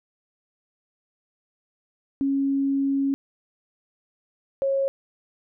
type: tone pair in turn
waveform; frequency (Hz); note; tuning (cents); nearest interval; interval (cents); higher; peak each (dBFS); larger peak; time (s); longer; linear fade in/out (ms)
sine; 275.1 / 545.5; C#4 / C#5; -13 / -28; octave; 1185; second; -20; neither; 2.21-3.14 / 4.62-4.88; first; 0
effects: none